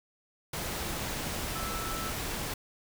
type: tone in noise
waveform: sine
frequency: 1318.5 Hz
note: E6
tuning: in tune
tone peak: -38 dBFS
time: 1.55-2.1 s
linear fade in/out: 5 ms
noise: pink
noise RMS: -35 dBFS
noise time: 0.53-2.54 s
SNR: -6 dB
effects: none